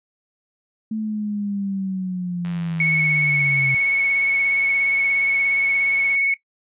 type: linear sweep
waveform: sine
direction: down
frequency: 220 to 134.1 Hz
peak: -22 dBFS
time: 0.91-3.75 s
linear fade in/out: 5 ms
type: click train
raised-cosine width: 0.3 ms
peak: -23 dBFS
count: 346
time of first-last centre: 2.45-6.152 s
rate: 93.2 Hz
type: tone with vibrato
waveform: sine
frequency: 2211 Hz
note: C#7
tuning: 5 cents flat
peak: -16 dBFS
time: 2.8-6.34 s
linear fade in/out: 2 ms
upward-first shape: triangle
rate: 17 Hz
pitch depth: 20 cents each way
effects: noise-tail reverb RT60 0.1 s tail -17 dB re dry + resampled to 8000 Hz